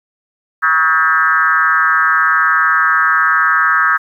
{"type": "tone with frequency modulation", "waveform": "sine", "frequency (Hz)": 1441, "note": "F#6", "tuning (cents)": -46, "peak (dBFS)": -9, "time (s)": [0.62, 3.98], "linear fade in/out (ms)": 20, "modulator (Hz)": 161, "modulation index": 1.9, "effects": ["8-bit"]}